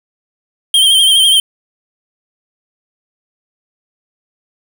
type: tone with vibrato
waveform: square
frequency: 3162 Hz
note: G7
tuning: 14 cents sharp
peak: -7 dBFS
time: 0.74-1.4 s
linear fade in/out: 2 ms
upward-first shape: sine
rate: 12 Hz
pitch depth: 49 cents each way
effects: none